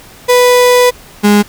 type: tone pair in turn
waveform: 35% pulse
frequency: 493.9 / 206.4 Hz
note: B4 / G#3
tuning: 0 / -10 cents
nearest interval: octave + minor third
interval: 1510 cents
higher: first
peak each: -3 dBFS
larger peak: neither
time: 0.28-0.91 / 1.23-1.43 s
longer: first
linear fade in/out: 20 ms
effects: pink hiss -37 dBFS RMS until 1.48 s